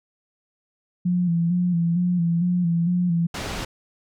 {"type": "tone with vibrato", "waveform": "sine", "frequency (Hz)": 173.4, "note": "F3", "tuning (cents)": -12, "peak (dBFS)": -18, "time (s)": [1.05, 3.27], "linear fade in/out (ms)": 10, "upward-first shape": "square", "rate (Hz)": 2.2, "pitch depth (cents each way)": 47}
{"type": "low-pass noise", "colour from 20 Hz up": "pink", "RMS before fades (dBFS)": -30, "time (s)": [3.34, 3.65], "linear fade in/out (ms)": 5, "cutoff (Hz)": 6300, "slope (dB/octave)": 12}
{"effects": []}